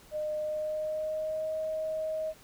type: tone with pitch glide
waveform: sine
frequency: 610 to 629.3 Hz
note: D#5 to D#5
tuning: -34 to +19 cents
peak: -30 dBFS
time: 0.11-2.34 s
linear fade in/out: 50 ms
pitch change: +53 cents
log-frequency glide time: 0.36-1.53 s
effects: pink hiss -56 dBFS RMS until 2.43 s